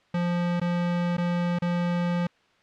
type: tone with dropouts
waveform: square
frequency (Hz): 174.61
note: F3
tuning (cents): 0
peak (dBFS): -24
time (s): 0.14-2.27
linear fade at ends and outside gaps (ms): 5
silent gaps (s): 0.599-0.614 / 1.169-1.18 / 1.588-1.62
effects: white hiss -62 dBFS RMS until 2.62 s + low-pass 3000 Hz 12 dB/octave